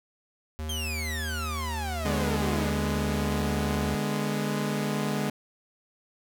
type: tone with pitch glide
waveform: square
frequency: 77.8 to 76.91 Hz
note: D#2 to D#2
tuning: 0 to -20 cents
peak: -32 dBFS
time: 0.59-3.95 s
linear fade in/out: 0 ms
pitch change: -20 cents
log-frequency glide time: 1.27-2.14 s
type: exponential sweep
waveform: sawtooth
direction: down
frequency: 3238 to 287.6 Hz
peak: -29 dBFS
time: 0.69-2.7 s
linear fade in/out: 5 ms
type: chord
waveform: sawtooth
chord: G# diminished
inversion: second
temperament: equal with one note detuned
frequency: 148.02 / 207.7 / 246.9 Hz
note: D3 / G#3 / B3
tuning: +14 / 0 / 0 cents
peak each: -27 / -25 / -31 dBFS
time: 2.05-5.3 s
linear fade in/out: 5 ms
effects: none